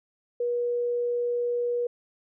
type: tone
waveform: sine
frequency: 481.9 Hz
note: B4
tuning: 43 cents flat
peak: -24 dBFS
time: 0.4-1.87 s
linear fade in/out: 5 ms
effects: none